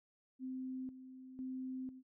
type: tone with tremolo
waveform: sine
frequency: 259 Hz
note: C4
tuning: 17 cents flat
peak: -40 dBFS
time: 0.39-2.03 s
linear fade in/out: 50 ms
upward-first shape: square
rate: 1 Hz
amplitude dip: 70%
effects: none